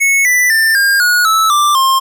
square tone with pitch steps, 2200 / 1982.8 / 1787 / 1610.5 / 1451.5 / 1308.1 / 1179 / 1062.5 Hz, C#7 / B6 / A6 / G6 / F#6 / E6 / D6 / C6, -14 / +6 / +26 / +46 / -34 / -14 / +6 / +26 cents, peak -9 dBFS, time 0-2 s, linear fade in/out 20 ms, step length 250 ms, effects none

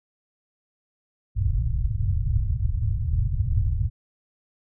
white low-pass noise, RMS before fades -23 dBFS, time 1.35-3.9 s, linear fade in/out 50 ms, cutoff 120 Hz, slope 48 dB/octave, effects none

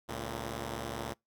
5% pulse tone pair together, 70.1 / 114.29 Hz, C#2 / A#2, +20 / -34 cents, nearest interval minor sixth, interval 846 cents, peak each -28 dBFS, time 0.08-1.14 s, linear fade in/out 20 ms, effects noise-tail reverb RT60 0.2 s tail -26 dB re dry

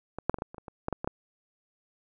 clicks, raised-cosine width 1 ms, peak -21 / -9 / -14 / -27 / -17 / -29 / -27 / -27 / -15 / -15 / -18 / -14 dBFS, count 12, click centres 0.186 / 0.296 / 0.343 / 0.386 / 0.421 / 0.545 / 0.582 / 0.682 / 0.884 / 0.927 / 1.045 / 1.075 s, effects none

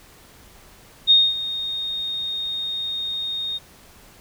sine tone with ADSR envelope, 3700 Hz, A#7, 14 cents flat, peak -9 dBFS, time 1.07-3.59 s, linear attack 37 ms, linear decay 230 ms, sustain -15 dB, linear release 25 ms, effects pink hiss -49 dBFS RMS until 4.2 s

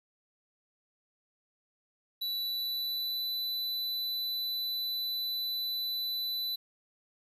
square tone with pitch glide, 3951 to 3990 Hz, B7 to B7, 0 to +17 cents, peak -32 dBFS, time 2.21-6.56 s, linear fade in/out 10 ms, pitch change +17 cents, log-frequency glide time 2.31-3.29 s, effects 11-bit

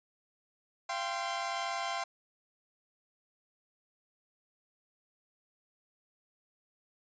sawtooth chord, F suspended second, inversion none, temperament equal with one note detuned, 683.7 / 784 / 1046.5 Hz, F5 / G5 / C6, -37 / 0 / 0 cents, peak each -34 dBFS, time 0.89-2.04 s, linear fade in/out 5 ms, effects resampled to 16000 Hz

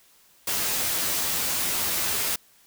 white noise with comb filter, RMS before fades -26 dBFS, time 0.47-2.36 s, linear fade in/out 5 ms, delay 12 ms, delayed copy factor +0.55, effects white hiss -58 dBFS RMS until 2.66 s

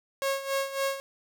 sawtooth tone with tremolo, 546 Hz, C#5, 26 cents flat, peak -21 dBFS, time 0.22-1 s, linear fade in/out 0 ms, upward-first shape sine, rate 3.6 Hz, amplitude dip 75%, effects none

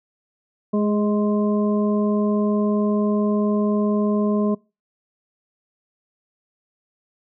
harmonic tone with a mistuned harmonic, 209.2 Hz, G#3, 13 cents sharp, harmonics 1 / 2 / 3 / 5, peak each -18 / -24 / -28 / -32 dBFS, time 0.73-4.55 s, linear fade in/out 10 ms, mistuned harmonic 2, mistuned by -20 cents, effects noise-tail reverb RT60 0.3 s tail -26 dB re dry

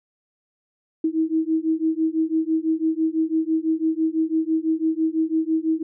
sine beating tone pair, 317.2 / 323.2 Hz, D#4 / E4, +33 / -34 cents, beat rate 6 Hz, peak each -22 dBFS, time 1.04-5.83 s, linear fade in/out 5 ms, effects none

